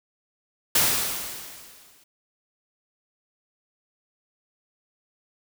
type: noise with exponential decay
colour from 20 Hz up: white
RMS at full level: -18 dBFS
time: 0.75-2.04 s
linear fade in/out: 5 ms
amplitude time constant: 280 ms
effects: none